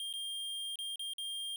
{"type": "tone with dropouts", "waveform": "square", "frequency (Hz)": 3204, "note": "G7", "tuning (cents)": 37, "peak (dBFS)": -38, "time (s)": [0, 1.56], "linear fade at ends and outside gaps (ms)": 1, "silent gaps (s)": [[0.128, 0.137], [0.757, 0.788], [0.958, 0.994], [1.135, 1.182]], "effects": []}